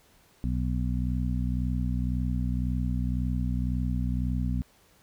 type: harmonic tone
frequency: 61.9 Hz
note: B1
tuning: 5 cents sharp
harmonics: 1 / 2 / 3 / 4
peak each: -28 / -31 / -33 / -34 dBFS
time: 0.44-4.62 s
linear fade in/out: 0 ms
effects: pink hiss -61 dBFS RMS until 5.02 s